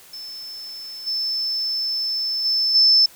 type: tone with level steps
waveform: sine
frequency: 5274 Hz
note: E8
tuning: in tune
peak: -32 / -21 / -17 / -11 dBFS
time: 0.13-3.06 s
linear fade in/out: 5 ms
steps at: 1.06 / 2.44 / 2.74 s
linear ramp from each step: 20 ms
effects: white hiss -47 dBFS RMS until 3.15 s